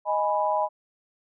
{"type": "chord", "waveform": "sine", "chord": "G# minor", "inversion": "second", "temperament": "equal", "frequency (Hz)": [622.3, 830.6, 987.8], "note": ["D#5", "G#5", "B5"], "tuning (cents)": [0, 0, 0], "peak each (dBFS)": -26, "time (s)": [0.05, 0.69], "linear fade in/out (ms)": 50, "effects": []}